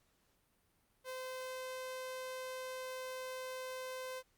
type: tone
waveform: sawtooth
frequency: 515 Hz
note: C5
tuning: 28 cents flat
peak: -38 dBFS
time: 1.04-4.23 s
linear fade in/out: 50 ms
effects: pink hiss -75 dBFS RMS until 4.37 s + Opus 48 kbps